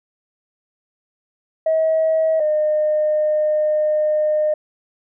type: tone pair in turn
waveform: sine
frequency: 639 / 609.9 Hz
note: D#5 / D#5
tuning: +46 / -35 cents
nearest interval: minor second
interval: 81 cents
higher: first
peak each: -13 / -14 dBFS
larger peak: first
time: 1.66-2.4 / 2.4-4.54 s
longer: second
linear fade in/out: 5 ms
effects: tanh soft clip ceiling -10 dBFS